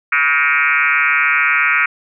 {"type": "tone with frequency modulation", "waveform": "sine", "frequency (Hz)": 1864.7, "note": "A#6", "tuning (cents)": 0, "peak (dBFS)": -11, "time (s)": [0.12, 1.86], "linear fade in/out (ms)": 5, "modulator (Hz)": 146, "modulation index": 4.2, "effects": []}